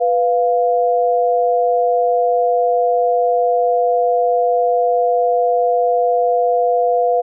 sine tone pair together, 493.9 / 698.5 Hz, B4 / F5, 0 / 0 cents, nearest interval tritone, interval 600 cents, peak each -15 dBFS, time 0-7.22 s, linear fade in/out 20 ms, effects none

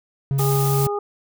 triangle tone, 137.7 Hz, C#3, 11 cents flat, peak -16 dBFS, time 0.31-0.87 s, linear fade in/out 0 ms
blue noise, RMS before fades -28 dBFS, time 0.38-0.87 s, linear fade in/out 10 ms
harmonic tone, 409.7 Hz, G#4, 24 cents flat, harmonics 1 / 2 / 3, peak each -23 / -28 / -30 dBFS, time 0.39-0.99 s, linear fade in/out 5 ms
effects none

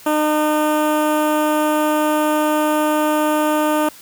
15% pulse tone with notch filter, 304.2 Hz, D#4, 39 cents flat, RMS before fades -17 dBFS, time 0.06-3.89 s, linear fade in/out 5 ms, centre 4600 Hz, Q 0.61, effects white hiss -42 dBFS RMS until 4.01 s

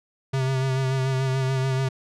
square tone with vibrato, 132.3 Hz, C3, 20 cents sharp, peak -22 dBFS, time 0.33-1.89 s, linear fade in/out 10 ms, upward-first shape sine, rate 6.9 Hz, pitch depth 30 cents each way, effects low-pass 7000 Hz 12 dB/octave

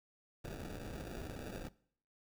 pink noise with sample-and-hold, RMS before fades -45 dBFS, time 0.44-1.69 s, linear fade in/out 10 ms, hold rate 1050 Hz, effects noise-tail reverb RT60 0.6 s tail -21 dB re dry

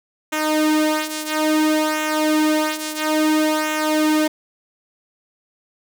sawtooth tone with flanger, 308.4 Hz, D#4, 15 cents flat, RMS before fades -19 dBFS, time 0.32-4.28 s, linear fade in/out 10 ms, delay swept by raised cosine 0.21 to 3.31 ms, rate 0.59 Hz, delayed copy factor -0.7, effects none

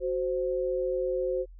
sine tone pair together, 372.1 / 520.8 Hz, F#4 / C5, +10 / -8 cents, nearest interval tritone, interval 582 cents, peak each -30 / -28 dBFS, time 0-1.46 s, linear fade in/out 50 ms, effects added 43 Hz sine -45 dBFS peak until 1.59 s

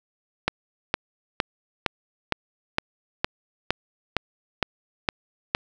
click train, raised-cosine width 0.3 ms, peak -4 dBFS, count 12, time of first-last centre 0.48-5.549 s, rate 2.17 Hz, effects none

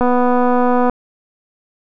click train, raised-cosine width 1 ms, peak -3 dBFS, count 220, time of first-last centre 0.01-0.897 s, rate 247 Hz, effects none

